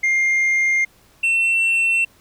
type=tone pair in turn; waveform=sine; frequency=2114 / 2699 Hz; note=C7 / E7; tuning=+17 / +40 cents; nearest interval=major third; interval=423 cents; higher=second; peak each=-12 dBFS; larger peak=neither; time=0.03-0.85 / 1.23-2.05 s; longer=neither; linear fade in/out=10 ms; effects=tanh soft clip ceiling -14 dBFS + pink hiss -54 dBFS RMS until 2.2 s